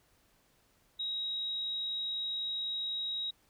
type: tone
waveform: sine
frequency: 3812 Hz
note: A#7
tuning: 38 cents sharp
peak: -33 dBFS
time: 0.99-3.31 s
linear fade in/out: 10 ms
effects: pink hiss -69 dBFS RMS until 3.49 s